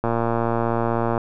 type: click train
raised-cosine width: 1 ms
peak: -8 dBFS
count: 133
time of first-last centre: 0.04-1.178 s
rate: 116 Hz
effects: none